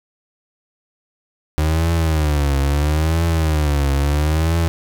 35% pulse tone with vibrato, 75.9 Hz, D#2, 42 cents flat, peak -13 dBFS, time 1.58-4.68 s, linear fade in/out 0 ms, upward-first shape triangle, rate 0.75 Hz, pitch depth 180 cents each way, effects none

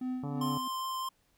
triangle tone with tremolo, 254.4 Hz, C4, 48 cents flat, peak -29 dBFS, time 0.01-0.68 s, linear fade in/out 5 ms, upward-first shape sine, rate 2.8 Hz, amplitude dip 70%
harmonic tone, 143.5 Hz, D3, 40 cents flat, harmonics 1 / 2 / 3 / 4 / 5 / 6 / 7 / 8 / 9, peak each -36 / -40 / -47 / -50 / -48 / -49 / -54 / -53 / -56 dBFS, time 0.23-0.58 s, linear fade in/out 5 ms
square tone with vibrato, 1046.5 Hz, C6, in tune, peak -34 dBFS, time 0.41-1.09 s, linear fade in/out 5 ms, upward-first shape triangle, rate 4.9 Hz, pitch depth 9 cents each way
effects pink hiss -71 dBFS RMS until 1.37 s

